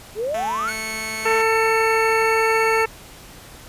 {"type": "exponential sweep", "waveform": "sine", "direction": "up", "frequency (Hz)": [403, 1587], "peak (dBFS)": -21, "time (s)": [0.15, 0.73], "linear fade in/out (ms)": 50}
{"type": "tone", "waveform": "5% pulse", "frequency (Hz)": 220, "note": "A3", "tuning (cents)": 0, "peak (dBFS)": -19, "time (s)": [0.34, 1.42], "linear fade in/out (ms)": 5}
{"type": "tone with pitch glide", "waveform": "sawtooth", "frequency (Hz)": [2200, 2215], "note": ["C#7", "C#7"], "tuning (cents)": [-14, -2], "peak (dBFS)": -25, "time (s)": [0.67, 2.85], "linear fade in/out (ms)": 20, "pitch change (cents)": 12, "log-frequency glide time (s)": [2.25, 2.34]}
{"type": "harmonic tone", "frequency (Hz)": 446.4, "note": "A4", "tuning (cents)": 25, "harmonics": [1, 2, 3, 4, 5, 6], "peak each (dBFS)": [-19, -22, -24, -25, -26, -27], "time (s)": [1.25, 2.86], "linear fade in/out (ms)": 10}
{"effects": ["pink hiss -42 dBFS RMS until 3.68 s", "resampled to 32000 Hz"]}